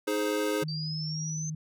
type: chord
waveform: square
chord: Ab major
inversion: second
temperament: equal with one note detuned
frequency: 311.1 / 419.4 / 523.3 Hz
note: Eb4 / Ab4 / C5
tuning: 0 / +17 / 0 cents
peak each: -32 / -31 / -33 dBFS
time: 0.07-0.64 s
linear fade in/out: 10 ms
type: tone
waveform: sine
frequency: 155.56 Hz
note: D#3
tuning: in tune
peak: -32 dBFS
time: 0.62-1.55 s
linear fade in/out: 5 ms
type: linear sweep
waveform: sine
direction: up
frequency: 4605 to 6272 Hz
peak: -35 dBFS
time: 0.68-1.5 s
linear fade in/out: 5 ms
effects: none